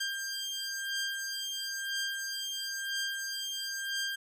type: beating tone pair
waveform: 15% pulse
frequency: 1592 / 1593 Hz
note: G6 / G6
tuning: +26 / +27 cents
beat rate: 1 Hz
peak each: -30 dBFS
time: 0-4.16 s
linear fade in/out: 10 ms
effects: resampled to 32000 Hz